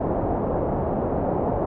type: low-pass noise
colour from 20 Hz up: white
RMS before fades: -24 dBFS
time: 0-1.66 s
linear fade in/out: 10 ms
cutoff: 730 Hz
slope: 24 dB/octave
effects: none